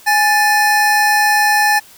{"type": "tone pair together", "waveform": "square", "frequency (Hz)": [830.6, 1761], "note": ["G#5", "A6"], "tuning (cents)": [0, 1], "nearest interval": "octave + minor second", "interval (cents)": 1301, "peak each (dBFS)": -14, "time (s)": [0.06, 1.8], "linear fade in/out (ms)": 20, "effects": ["white hiss -43 dBFS RMS until 1.97 s"]}